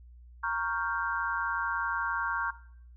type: chord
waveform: sine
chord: G half-diminished seventh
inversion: first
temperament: equal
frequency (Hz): 932.3 / 1108.7 / 1396.9 / 1568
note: Bb5 / Db6 / F6 / G6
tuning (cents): 0 / 0 / 0 / 0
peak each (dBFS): -34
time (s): 0.43-2.51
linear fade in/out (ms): 10
effects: noise-tail reverb RT60 0.6 s tail -17 dB re dry + added 60 Hz sine -49 dBFS peak until 2.96 s